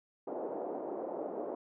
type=band-pass noise; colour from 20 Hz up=pink; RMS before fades=-39 dBFS; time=0.27-1.55 s; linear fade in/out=5 ms; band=330 to 710 Hz; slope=24 dB/octave; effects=none